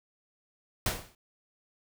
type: noise with exponential decay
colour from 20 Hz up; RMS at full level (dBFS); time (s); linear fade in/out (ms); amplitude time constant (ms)
pink; -26; 0.86-1.15; 2; 63
effects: none